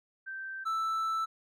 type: tone pair in turn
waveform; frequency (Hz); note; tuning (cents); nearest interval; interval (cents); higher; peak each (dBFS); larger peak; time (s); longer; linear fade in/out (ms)
sine / triangle; 1559 / 1321.4; G6 / E6; -10 / +4; minor third; 286; first; -37 / -27; second; 0.26-0.65 / 0.65-1.26; second; 20
effects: none